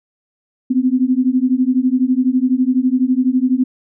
sine beating tone pair, 250 / 262 Hz, B3 / C4, +21 / +2 cents, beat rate 12 Hz, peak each -15 dBFS, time 0.7-3.64 s, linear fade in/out 10 ms, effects none

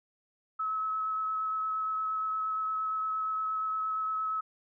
sine tone with vibrato, 1291 Hz, E6, 37 cents flat, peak -29 dBFS, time 0.59-4.41 s, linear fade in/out 10 ms, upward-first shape sine, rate 8.6 Hz, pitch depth 11 cents each way, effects none

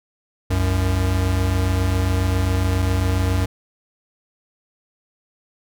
square tone pair together, 65.66 / 93 Hz, C2 / F#2, +7 / +9 cents, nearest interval tritone, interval 602 cents, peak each -23 / -19 dBFS, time 0.5-3.46 s, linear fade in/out 10 ms, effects none

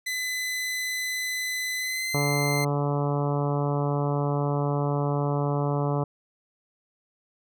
sawtooth tone with pitch glide, 2013 to 2084 Hz, B6 to C7, +33 to -7 cents, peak -24 dBFS, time 0.06-2.65 s, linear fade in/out 10 ms, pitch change +60 cents, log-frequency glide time 1.77-2.22 s
harmonic tone, 143.9 Hz, D3, 35 cents flat, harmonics 1 / 2 / 3 / 4 / 5 / 6 / 7 / 8 / 9, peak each -25 / -32 / -31 / -33 / -35 / -37 / -37 / -39 / -43 dBFS, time 2.14-6.04 s, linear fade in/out 5 ms
effects none

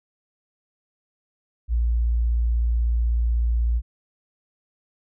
sine tone, 58.1 Hz, A#1, 5 cents flat, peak -18 dBFS, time 1.68-3.82 s, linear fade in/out 50 ms, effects none

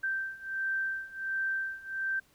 sine beating tone pair, 1563 / 1564.4 Hz, G6 / G6, -6 / -4 cents, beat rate 1.4 Hz, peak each -35 / -33 dBFS, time 0.03-2.2 s, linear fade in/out 10 ms, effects pink hiss -65 dBFS RMS until 2.34 s

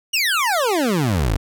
25% pulse exponential sweep, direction down, 2960 to 43.65 Hz, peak -13 dBFS, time 0.13-1.37 s, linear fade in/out 10 ms, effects none

